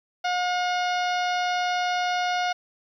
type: harmonic tone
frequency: 719 Hz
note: F#5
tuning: 50 cents flat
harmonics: 1 / 2 / 3 / 4 / 5 / 6 / 7 / 8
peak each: -24 / -30 / -34 / -36 / -38 / -40 / -41 / -42 dBFS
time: 0.24-2.53 s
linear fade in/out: 10 ms
effects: 10-bit